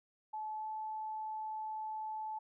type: tone with pitch glide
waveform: sine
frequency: 863 to 868 Hz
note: A5 to A5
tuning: -34 to -24 cents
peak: -38 dBFS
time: 0.33-2.39 s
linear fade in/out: 10 ms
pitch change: +10 cents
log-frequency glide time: 0.58-0.65 s
effects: none